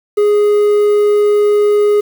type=tone with quantisation; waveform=triangle; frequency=415.3 Hz; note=G#4; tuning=in tune; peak=-6 dBFS; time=0.17-2.01 s; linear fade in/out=10 ms; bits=6; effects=none